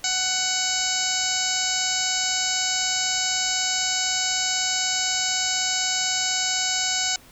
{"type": "harmonic tone with a mistuned harmonic", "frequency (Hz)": 744, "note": "F#5", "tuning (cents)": 9, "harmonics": [1, 2, 3, 4, 5, 6, 7, 8, 9, 10], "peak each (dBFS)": [-33, -32, -32, -32, -31, -30, -30, -32, -29, -30], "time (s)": [0.04, 7.16], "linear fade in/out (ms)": 2, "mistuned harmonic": 5, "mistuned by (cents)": 59, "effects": ["pink hiss -50 dBFS RMS until 7.31 s"]}